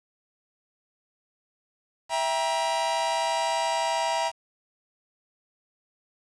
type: chord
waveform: 45% pulse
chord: E diminished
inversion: none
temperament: just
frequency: 659.3 / 791.1 / 949.3 Hz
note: E5 / G5 / Bb5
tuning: 0 / +16 / +31 cents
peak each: -29 / -31 / -27 dBFS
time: 2.09-4.32 s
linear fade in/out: 50 ms
effects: resampled to 22050 Hz + 8-bit